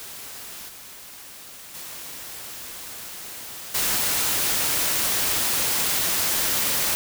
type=noise with level steps; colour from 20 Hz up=white; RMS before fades=-38 / -42 / -37 / -23 dBFS; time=0-6.95 s; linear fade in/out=0 ms; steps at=0.68 / 1.74 / 3.74 s; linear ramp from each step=10 ms; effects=none